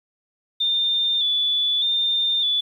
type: tone with vibrato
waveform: sine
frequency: 3534 Hz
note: A7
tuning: 7 cents sharp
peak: -18 dBFS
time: 0.6-2.61 s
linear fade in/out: 10 ms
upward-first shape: square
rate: 0.82 Hz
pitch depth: 37 cents each way
effects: 9-bit